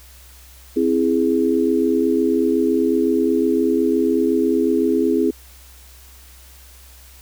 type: chord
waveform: sine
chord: C augmented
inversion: none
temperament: equal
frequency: 261.6 / 329.6 / 415.3 Hz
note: C4 / E4 / G#4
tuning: 0 / 0 / 0 cents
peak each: -19 dBFS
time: 0.76-5.31 s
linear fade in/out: 10 ms
effects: added 64 Hz sine -44 dBFS peak until 7.21 s + white hiss -47 dBFS RMS until 7.21 s